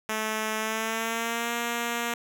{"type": "tone with pitch glide", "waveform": "5% pulse", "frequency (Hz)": [217.6, 235.9], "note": ["A3", "A#3"], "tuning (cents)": [-19, 21], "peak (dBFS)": -16, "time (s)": [0.09, 2.14], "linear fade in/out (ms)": 2, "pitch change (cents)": 140, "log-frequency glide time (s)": [0.58, 1.53], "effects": []}